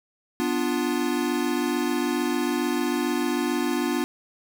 square chord, B diminished, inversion none, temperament equal, 246.9 / 293.7 / 349.2 Hz, B3 / D4 / F4, 0 / 0 / 0 cents, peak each -28 dBFS, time 0.4-4.04 s, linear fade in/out 0 ms, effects none

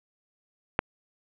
click, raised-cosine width 0.5 ms, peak -6 dBFS, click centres 0.791 s, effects resampled to 8000 Hz + 8-bit

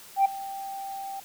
sine tone with ADSR envelope, 784 Hz, G5, in tune, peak -13 dBFS, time 0.16-1.2 s, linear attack 91 ms, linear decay 10 ms, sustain -20 dB, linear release 5 ms, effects tanh soft clip ceiling -15 dBFS + white hiss -48 dBFS RMS until 1.24 s

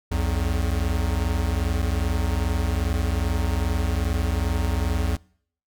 square tone pair together, 61.6 / 84.08 Hz, B1 / E2, -4 / +35 cents, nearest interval perfect fourth, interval 539 cents, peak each -25 dBFS, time 0.11-5.17 s, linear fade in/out 10 ms, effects noise-tail reverb RT60 0.6 s tail -24 dB re dry

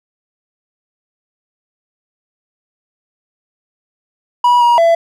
triangle tone with pitch steps, 972 / 954 / 670 Hz, B5 / A#5 / E5, -28 / +40 / +28 cents, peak -5 dBFS, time 4.44-4.95 s, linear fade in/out 5 ms, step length 170 ms, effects none

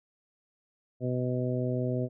harmonic tone, 125.7 Hz, B2, 31 cents sharp, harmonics 1 / 2 / 3 / 4 / 5, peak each -30 / -33 / -35 / -36 / -37 dBFS, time 1-2.09 s, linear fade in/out 50 ms, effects none

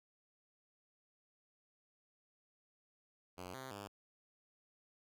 5% pulse tone with pitch steps, 90.8 / 131.5 / 101.1 Hz, F#2 / C3 / G#2, -32 / +9 / -46 cents, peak -35 dBFS, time 3.37-3.88 s, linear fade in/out 20 ms, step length 170 ms, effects none

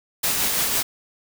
white noise with tremolo, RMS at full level -21 dBFS, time 0.23-0.83 s, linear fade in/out 10 ms, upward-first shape sine, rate 6 Hz, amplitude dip 30%, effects none

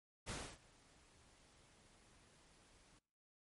pink noise with ADSR envelope, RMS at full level -44 dBFS, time 0.26-2.99 s, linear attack 34 ms, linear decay 280 ms, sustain -24 dB, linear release 5 ms, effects noise-tail reverb RT60 0.6 s tail -24 dB re dry + MP3 48 kbps

